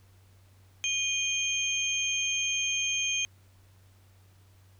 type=tone cluster; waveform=sine; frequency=2461 / 3161 / 6390 Hz; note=D#7 / G7 / G8; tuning=-20 / +14 / +32 cents; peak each=-31 dBFS; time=0.84-3.25 s; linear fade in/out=0 ms; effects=added 95 Hz sine -56 dBFS peak until 4.79 s + pink hiss -65 dBFS RMS until 4.79 s